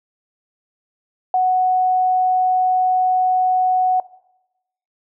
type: tone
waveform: sine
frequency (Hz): 740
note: F#5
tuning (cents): 0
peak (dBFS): -13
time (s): 1.34-4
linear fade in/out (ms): 2
effects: noise-tail reverb RT60 0.9 s tail -19 dB re dry